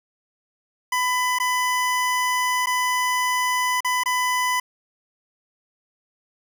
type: tone with dropouts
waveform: 25% pulse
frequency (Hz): 1000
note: B5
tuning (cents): +21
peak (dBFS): -16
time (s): 0.92-4.6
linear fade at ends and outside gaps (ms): 5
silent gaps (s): 1.387-1.399 / 2.66-2.669 / 3.806-3.846 / 4.036-4.058
effects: none